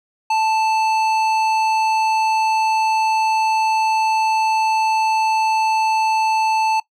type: tone with tanh clipping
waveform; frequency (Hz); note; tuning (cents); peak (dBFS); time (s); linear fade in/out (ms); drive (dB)
triangle; 880; A5; 0; -17; 0.3-6.8; 5; 18
effects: noise-tail reverb RT60 0.1 s tail -19 dB re dry